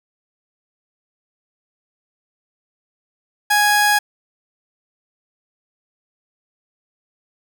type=tone pair together; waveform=45% pulse; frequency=830.6 / 1661.2 Hz; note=G#5 / G#6; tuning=0 / 0 cents; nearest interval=octave; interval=1200 cents; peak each=-16 dBFS; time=3.5-3.99 s; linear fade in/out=10 ms; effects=none